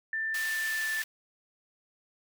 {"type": "tone with pitch glide", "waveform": "sine", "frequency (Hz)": [1779, 1760.6], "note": ["A6", "A6"], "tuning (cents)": [19, 1], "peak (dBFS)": -29, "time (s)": [0.13, 1.02], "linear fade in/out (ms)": 2, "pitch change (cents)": -18, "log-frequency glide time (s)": [0.35, 0.86]}
{"type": "high-pass noise", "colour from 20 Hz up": "pink", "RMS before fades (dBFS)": -39, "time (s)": [0.34, 1.04], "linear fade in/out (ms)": 5, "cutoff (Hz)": 1900, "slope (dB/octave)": 12}
{"effects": []}